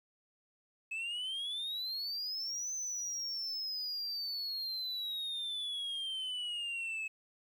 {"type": "exponential two-way sweep", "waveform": "sine", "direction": "up then down", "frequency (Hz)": [2580, 6170, 2580], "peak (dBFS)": -33, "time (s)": [0.91, 7.08], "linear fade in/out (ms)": 10, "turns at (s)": 2.73, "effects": ["tanh soft clip ceiling -35 dBFS", "11-bit"]}